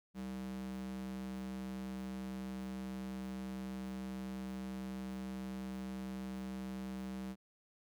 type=tone with high-pass filter; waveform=square; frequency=64.4 Hz; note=C2; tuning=27 cents flat; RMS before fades=-43 dBFS; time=0.14-7.36 s; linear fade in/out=50 ms; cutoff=160 Hz; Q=5; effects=none